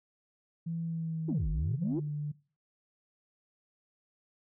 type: tone with pitch glide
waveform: sine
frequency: 166.1 to 147.98 Hz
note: E3 to D3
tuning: +13 to +13 cents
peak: -32 dBFS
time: 0.66-2.32 s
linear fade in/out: 10 ms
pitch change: -200 cents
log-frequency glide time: 0.83-2.09 s
type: exponential two-way sweep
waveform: sine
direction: down then up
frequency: 370 to 43.65 to 370 Hz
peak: -28 dBFS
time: 1.28-2 s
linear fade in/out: 10 ms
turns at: 1.49 s
effects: noise-tail reverb RT60 0.4 s tail -21 dB re dry + tanh soft clip ceiling -24 dBFS

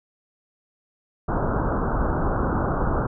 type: low-pass noise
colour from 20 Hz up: pink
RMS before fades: -23 dBFS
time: 1.28-3.07 s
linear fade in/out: 10 ms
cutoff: 1500 Hz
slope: 96 dB/octave
effects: none

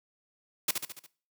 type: noise with echo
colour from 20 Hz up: white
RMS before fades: -26 dBFS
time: 0.68-0.71 s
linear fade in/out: 5 ms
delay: 71 ms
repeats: 5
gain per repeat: -5 dB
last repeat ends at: 1.065 s
effects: noise-tail reverb RT60 0.4 s tail -19 dB re dry + high-pass 150 Hz 12 dB/octave

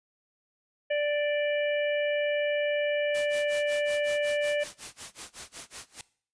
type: harmonic tone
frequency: 587.3 Hz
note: D5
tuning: in tune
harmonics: 1 / 3 / 4 / 5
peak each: -25 / -35 / -37 / -39 dBFS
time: 0.9-4.64 s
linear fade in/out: 10 ms
type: noise with tremolo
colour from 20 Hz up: white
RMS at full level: -39 dBFS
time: 3.14-5.88 s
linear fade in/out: 10 ms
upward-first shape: sine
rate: 5.4 Hz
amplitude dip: 100%
type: noise with exponential growth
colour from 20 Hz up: white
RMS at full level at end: -35 dBFS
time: 5.85-6.01 s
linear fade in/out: 2 ms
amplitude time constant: 33 ms
effects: noise-tail reverb RT60 0.5 s tail -20 dB re dry + resampled to 22050 Hz

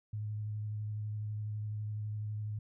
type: tone with vibrato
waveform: sine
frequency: 106.1 Hz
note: G#2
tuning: 38 cents sharp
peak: -35 dBFS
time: 0.13-2.59 s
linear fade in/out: 5 ms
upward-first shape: square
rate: 12 Hz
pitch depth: 13 cents each way
effects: none

